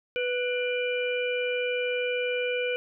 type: harmonic tone with a mistuned harmonic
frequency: 493.9 Hz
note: B4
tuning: in tune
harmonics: 1 / 3 / 5 / 6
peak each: -27 / -36 / -32 / -37 dBFS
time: 0.16-2.76 s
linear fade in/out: 0 ms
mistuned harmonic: 5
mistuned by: -61 cents
effects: none